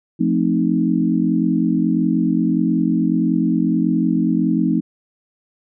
sine chord, F dominant seventh, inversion none, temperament equal, 174.61 / 220 / 261.6 / 311.1 Hz, F3 / A3 / C4 / Eb4, 0 / 0 / 0 / 0 cents, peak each -20 dBFS, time 0.19-4.81 s, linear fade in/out 20 ms, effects none

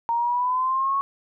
sine exponential sweep, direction up, 925 to 1111 Hz, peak -20 dBFS, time 0.09-1.01 s, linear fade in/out 0 ms, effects none

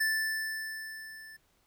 square tone with level ramp, 1760 Hz, A6, in tune, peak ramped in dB -26 to -48 dBFS, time 0-1.37 s, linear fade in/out 10 ms, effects pink hiss -70 dBFS RMS until 1.66 s

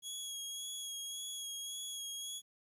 20% pulse tone with vibrato, 3322 Hz, G#7, in tune, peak -35 dBFS, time 0.02-2.42 s, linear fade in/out 50 ms, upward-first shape sine, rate 1.8 Hz, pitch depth 21 cents each way, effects 12-bit

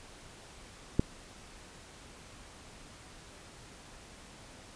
click, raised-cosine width 3 ms, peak -11 dBFS, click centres 0.995 s, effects pink hiss -52 dBFS RMS until 4.75 s + resampled to 22050 Hz

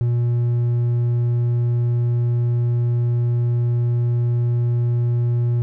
sine tone with hard clipping, 119.8 Hz, A#2, 48 cents sharp, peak -17 dBFS, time 0.01-5.62 s, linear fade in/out 0 ms, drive 3 dB, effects none

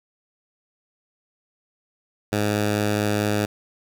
10% pulse tone, 104.5 Hz, G#2, 11 cents sharp, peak -12 dBFS, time 2.32-3.46 s, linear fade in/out 10 ms, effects none

